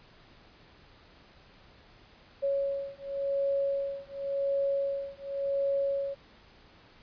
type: beating tone pair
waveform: sine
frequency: 554.4 / 555.31 Hz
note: C#5 / C#5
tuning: 0 / +3 cents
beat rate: 0.91 Hz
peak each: -31 dBFS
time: 2.42-6.15 s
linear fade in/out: 20 ms
effects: pink hiss -57 dBFS RMS until 7.02 s + resampled to 11025 Hz